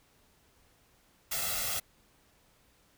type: noise with comb filter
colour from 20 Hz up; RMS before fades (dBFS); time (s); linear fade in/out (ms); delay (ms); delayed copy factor
white; -33; 1.31-1.8; 10; 1.5; +0.9
effects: pink hiss -66 dBFS RMS until 2.97 s